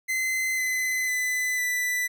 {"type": "tone with pitch steps", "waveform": "45% pulse", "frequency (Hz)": [2053, 2029, 2006, 1983.1], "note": ["C7", "B6", "B6", "B6"], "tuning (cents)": [-33, 46, 26, 7], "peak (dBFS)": -24, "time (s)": [0.08, 2.08], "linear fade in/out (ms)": 20, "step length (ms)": 500, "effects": []}